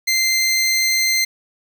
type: tone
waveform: 20% pulse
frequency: 2082 Hz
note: C7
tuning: 9 cents flat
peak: -10 dBFS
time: 0.07-1.25 s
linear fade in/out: 10 ms
effects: 8-bit